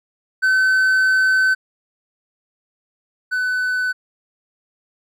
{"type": "tone pair in turn", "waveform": "triangle", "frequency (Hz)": [1525, 1503.1], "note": ["G6", "F#6"], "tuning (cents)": [-48, 27], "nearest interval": "unison", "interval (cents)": 25, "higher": "first", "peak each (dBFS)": [-11, -16], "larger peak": "first", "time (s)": [[0.42, 1.55], [3.31, 3.93]], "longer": "first", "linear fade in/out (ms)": 20, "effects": []}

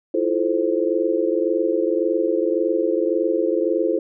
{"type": "chord", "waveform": "sine", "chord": "F major seventh", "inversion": "third", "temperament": "just", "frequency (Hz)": [327.4, 349.2, 436.5, 523.8], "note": ["E4", "F4", "A4", "C5"], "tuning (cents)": [-12, 0, -14, 2], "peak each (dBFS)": -23, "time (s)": [0.14, 3.99], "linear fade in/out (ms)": 5, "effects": []}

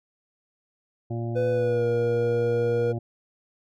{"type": "harmonic tone", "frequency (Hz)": 116.54, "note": "A#2", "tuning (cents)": 0, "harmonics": [1, 2, 3, 5, 6, 7], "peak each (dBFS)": [-28, -36, -34, -41, -41, -50], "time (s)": [1.1, 2.99], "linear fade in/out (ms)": 10}
{"type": "tone with pitch glide", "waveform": "triangle", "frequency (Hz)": [498.9, 475.5], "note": ["B4", "A#4"], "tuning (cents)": [17, 34], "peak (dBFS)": -20, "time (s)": [1.35, 2.93], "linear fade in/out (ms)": 20, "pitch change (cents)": -83, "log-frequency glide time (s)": [1.5, 1.85]}
{"effects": []}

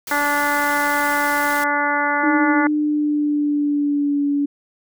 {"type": "noise", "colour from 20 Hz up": "white", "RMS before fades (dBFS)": -31, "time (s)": [0.07, 1.64], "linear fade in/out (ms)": 2}
{"type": "harmonic tone", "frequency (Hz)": 290, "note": "D4", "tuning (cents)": -22, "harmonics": [1, 2, 3, 4, 5, 6, 7], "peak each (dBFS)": [-27, -27, -22, -25, -22, -26, -26], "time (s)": [0.11, 2.67], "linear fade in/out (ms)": 2}
{"type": "tone with pitch glide", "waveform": "sine", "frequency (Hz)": [304.5, 285.8], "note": ["D#4", "D4"], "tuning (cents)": [-37, -47], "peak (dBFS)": -16, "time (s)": [2.23, 4.46], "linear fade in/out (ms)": 10, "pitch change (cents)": -110, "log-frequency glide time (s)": [2.34, 4.23]}
{"effects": []}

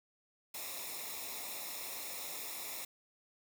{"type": "noise with comb filter", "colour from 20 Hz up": "white", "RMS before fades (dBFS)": -43, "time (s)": [0.54, 2.85], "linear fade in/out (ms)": 5, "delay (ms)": 0.65, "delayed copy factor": -0.75, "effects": []}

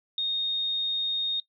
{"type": "tone", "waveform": "sine", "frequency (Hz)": 3700, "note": "A#7", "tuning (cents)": -14, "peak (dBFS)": -25, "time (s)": [0.18, 1.4], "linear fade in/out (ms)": 2, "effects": ["noise-tail reverb RT60 0.1 s tail -21 dB re dry"]}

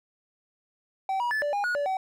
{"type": "tone with pitch steps", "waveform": "triangle", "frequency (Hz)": [770, 963, 1739, 584, 814, 1453, 576, 760], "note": ["G5", "B5", "A6", "D5", "G#5", "F#6", "D5", "F#5"], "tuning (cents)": [-31, -44, -21, -10, -35, -32, -34, 46], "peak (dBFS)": -23, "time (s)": [1.09, 1.97], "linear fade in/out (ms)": 2, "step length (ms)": 110, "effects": []}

